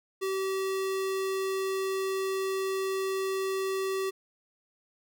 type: tone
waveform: square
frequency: 384 Hz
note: G4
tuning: 36 cents flat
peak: -29 dBFS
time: 0.21-4.11 s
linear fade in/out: 20 ms
effects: none